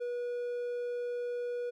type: tone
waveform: triangle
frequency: 485 Hz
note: B4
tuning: 31 cents flat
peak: -31 dBFS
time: 0-1.71 s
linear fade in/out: 20 ms
effects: none